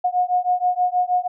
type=beating tone pair; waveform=sine; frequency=720 / 726.3 Hz; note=F#5 / F#5; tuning=-47 / -32 cents; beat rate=6.3 Hz; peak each=-20 dBFS; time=0.04-1.28 s; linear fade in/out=10 ms; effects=none